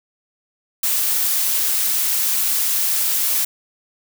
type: noise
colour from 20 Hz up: blue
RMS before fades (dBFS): -19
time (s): 0.83-3.45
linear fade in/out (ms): 5
effects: none